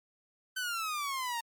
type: exponential sweep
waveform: sawtooth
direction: down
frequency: 1540 to 914 Hz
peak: -29 dBFS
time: 0.56-1.41 s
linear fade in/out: 10 ms
effects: MP3 96 kbps